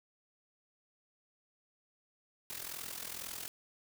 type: noise with amplitude modulation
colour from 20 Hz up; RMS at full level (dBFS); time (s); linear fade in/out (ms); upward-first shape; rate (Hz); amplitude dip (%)
white; -40; 2.5-3.48; 0; sine; 42.1; 75
effects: none